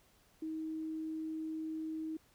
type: tone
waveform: sine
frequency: 316.7 Hz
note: D#4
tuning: 31 cents sharp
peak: -37 dBFS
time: 0.42-2.17 s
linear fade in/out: 5 ms
effects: pink hiss -68 dBFS RMS until 2.34 s